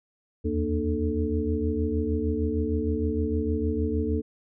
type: tone cluster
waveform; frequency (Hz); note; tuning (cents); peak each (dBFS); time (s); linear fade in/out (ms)
sine; 77.7 / 84.2 / 233.6 / 300.2 / 438.9; D#2 / E2 / A#3 / D4 / A4; -2 / +37 / +4 / +38 / -4; -30; 0.44-4.22; 20
effects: none